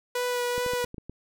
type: tone with vibrato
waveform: sawtooth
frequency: 490.6 Hz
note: B4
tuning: 12 cents flat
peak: -22 dBFS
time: 0.15-0.85 s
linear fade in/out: 5 ms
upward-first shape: sine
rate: 2.4 Hz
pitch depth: 13 cents each way
type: clicks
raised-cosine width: 3 ms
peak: -25 dBFS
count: 7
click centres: 0.58 / 0.663 / 0.735 / 0.843 / 0.944 / 0.982 / 1.096 s
effects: none